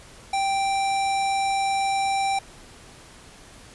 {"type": "tone", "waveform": "square", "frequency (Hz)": 784, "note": "G5", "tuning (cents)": 0, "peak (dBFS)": -22, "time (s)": [0.33, 2.39], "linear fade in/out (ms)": 5, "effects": ["pink hiss -47 dBFS RMS until 3.74 s", "resampled to 24000 Hz"]}